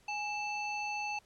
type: harmonic tone with a mistuned harmonic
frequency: 882 Hz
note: A5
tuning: 4 cents sharp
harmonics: 1 / 3 / 5 / 7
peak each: -37 / -37 / -48 / -51 dBFS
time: 0.08-1.19 s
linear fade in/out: 5 ms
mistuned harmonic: 1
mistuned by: -100 cents
effects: pink hiss -66 dBFS RMS until 1.25 s + low-pass 10000 Hz 12 dB/octave